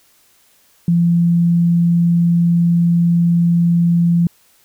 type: tone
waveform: sine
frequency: 170.9 Hz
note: F3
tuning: 37 cents flat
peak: -10 dBFS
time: 0.88-4.27 s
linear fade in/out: 2 ms
effects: white hiss -54 dBFS RMS until 4.64 s